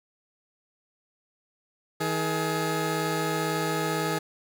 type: tone pair together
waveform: 15% pulse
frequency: 160 / 422 Hz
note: D#3 / G#4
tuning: +49 / +28 cents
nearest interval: octave + perfect fourth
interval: 1679 cents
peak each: -22 dBFS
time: 2-4.19 s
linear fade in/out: 10 ms
effects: none